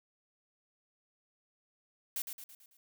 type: noise with echo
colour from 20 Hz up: blue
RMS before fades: -36 dBFS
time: 2.16-2.22 s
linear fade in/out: 2 ms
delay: 110 ms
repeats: 5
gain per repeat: -6 dB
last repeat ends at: 2.77 s
effects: none